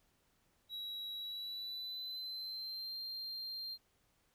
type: tone with pitch glide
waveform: triangle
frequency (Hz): 3879 to 4181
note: B7 to C8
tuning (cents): -32 to -2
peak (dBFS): -40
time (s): 0.69-3.78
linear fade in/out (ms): 50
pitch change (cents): +130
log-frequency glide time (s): 1.15-2.97
effects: pink hiss -75 dBFS RMS until 4.34 s